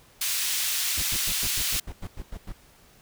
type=high-pass noise; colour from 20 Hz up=pink; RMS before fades=-27 dBFS; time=0.21-1.8 s; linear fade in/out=5 ms; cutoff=3000 Hz; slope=12 dB/octave
type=noise bursts; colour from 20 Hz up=brown; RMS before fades=-34 dBFS; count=11; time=0.97-2.523 s; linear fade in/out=5 ms; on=53 ms; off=97 ms
effects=pink hiss -56 dBFS RMS until 3.01 s